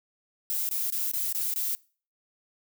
violet noise bursts, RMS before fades -29 dBFS, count 6, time 0.5-1.75 s, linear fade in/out 0 ms, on 190 ms, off 22 ms, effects noise-tail reverb RT60 0.4 s tail -23 dB re dry

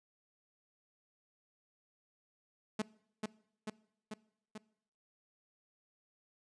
sawtooth tone with echo, 215 Hz, A3, 40 cents flat, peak -28 dBFS, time 2.79-2.82 s, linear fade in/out 5 ms, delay 440 ms, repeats 4, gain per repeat -3 dB, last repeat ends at 4.58 s, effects noise-tail reverb RT60 0.7 s tail -22 dB re dry + resampled to 22050 Hz

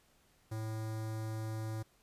square tone with notch filter, 110 Hz, A2, in tune, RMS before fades -39 dBFS, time 0.51-1.83 s, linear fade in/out 10 ms, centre 2800 Hz, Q 1.1, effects pink hiss -69 dBFS RMS until 2.02 s + resampled to 32000 Hz

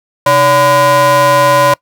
square ring-modulated tone, 220 Hz, A3, in tune, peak -4 dBFS, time 0.26-1.74 s, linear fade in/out 5 ms, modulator 791 Hz, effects noise-tail reverb RT60 0.1 s tail -23 dB re dry

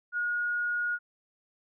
sine tone, 1441 Hz, F#6, 46 cents flat, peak -27 dBFS, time 0.12-0.99 s, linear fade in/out 50 ms, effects none

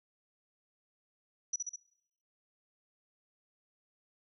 sine tone with echo, 5880 Hz, F#8, 12 cents flat, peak -30 dBFS, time 1.53-1.56 s, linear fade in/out 5 ms, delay 67 ms, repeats 3, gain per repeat -3 dB, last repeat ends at 1.761 s, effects noise-tail reverb RT60 0.8 s tail -23 dB re dry

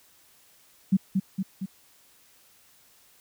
sine tone with echo, 191.5 Hz, G3, 40 cents flat, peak -16 dBFS, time 0.92-0.97 s, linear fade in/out 10 ms, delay 230 ms, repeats 3, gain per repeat -4 dB, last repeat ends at 1.66 s, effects white hiss -59 dBFS RMS until 3.2 s

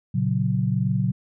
sine chord, F# major, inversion first, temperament equal, 116.54 / 138.59 / 185 Hz, A#2 / C#3 / F#3, 0 / 0 / 0 cents, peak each -24 dBFS, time 0.14-1.12 s, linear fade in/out 10 ms, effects none

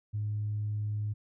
sine tone, 105.2 Hz, G#2, 23 cents sharp, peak -29 dBFS, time 0.13-1.14 s, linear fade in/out 20 ms, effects tanh soft clip ceiling -25 dBFS

